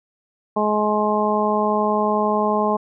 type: harmonic tone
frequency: 211.2 Hz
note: G#3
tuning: 29 cents sharp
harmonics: 1 / 2 / 3 / 4 / 5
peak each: -23 / -23 / -23 / -23 / -23 dBFS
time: 0.56-2.77 s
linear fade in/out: 10 ms
effects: none